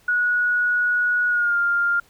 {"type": "tone with pitch glide", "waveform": "sine", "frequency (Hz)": [1460, 1400.5], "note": ["F#6", "F6"], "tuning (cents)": [-24, 4], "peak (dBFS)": -17, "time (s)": [0.08, 2], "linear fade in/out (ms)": 5, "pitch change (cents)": -72, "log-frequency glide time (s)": [1.28, 1.57], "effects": ["pink hiss -56 dBFS RMS until 2.09 s"]}